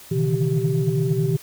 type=tone cluster; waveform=sine; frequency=123.7 / 140.5 / 153.4 / 162.4 / 388.7 Hz; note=B2 / C#3 / D#3 / E3 / G4; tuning=+3 / +24 / -24 / -26 / -15 cents; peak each=-24 dBFS; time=0.11-1.37 s; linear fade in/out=10 ms; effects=tanh soft clip ceiling -9 dBFS + white hiss -44 dBFS RMS until 1.42 s